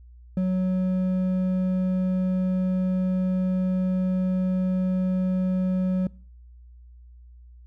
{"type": "tone with hard clipping", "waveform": "sine", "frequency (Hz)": 185, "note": "F#3", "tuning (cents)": 0, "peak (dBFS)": -22, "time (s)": [0.37, 6.07], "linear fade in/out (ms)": 2, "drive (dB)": 5, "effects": ["noise-tail reverb RT60 0.5 s tail -24 dB re dry", "added 60 Hz sine -45 dBFS peak until 7.66 s"]}